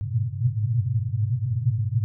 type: band-pass noise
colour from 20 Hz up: pink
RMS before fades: -24 dBFS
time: 0.01-2.04 s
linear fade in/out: 0 ms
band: 100 to 130 Hz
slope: 96 dB/octave
effects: none